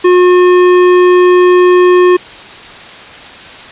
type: tone with tanh clipping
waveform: sine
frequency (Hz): 360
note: F#4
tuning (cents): -47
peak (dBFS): -5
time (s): 0.04-2.17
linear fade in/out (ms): 10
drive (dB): 16
effects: white hiss -30 dBFS RMS until 3.71 s + resampled to 8000 Hz